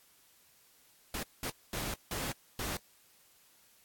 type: noise bursts at uneven times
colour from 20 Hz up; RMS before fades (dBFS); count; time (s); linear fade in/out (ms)
pink; -37; 5; 1.14-1.23 / 1.43-1.5 / 1.73-1.94 / 2.11-2.32 / 2.59-2.77; 2
effects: white hiss -64 dBFS RMS until 3.84 s + AAC 64 kbps